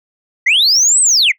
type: linear two-way sweep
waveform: sine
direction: up then down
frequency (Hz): 1900 to 8360 to 1900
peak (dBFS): -6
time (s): 0.46-1.32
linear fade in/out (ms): 10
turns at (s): 1.01
effects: noise-tail reverb RT60 0.1 s tail -22 dB re dry + tanh soft clip ceiling -6 dBFS